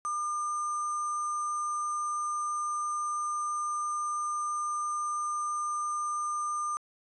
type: tone with sample-and-hold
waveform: sine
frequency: 1203 Hz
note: D6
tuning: 41 cents sharp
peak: -29 dBFS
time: 0.05-6.77 s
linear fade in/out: 0 ms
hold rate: 7350 Hz
effects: resampled to 22050 Hz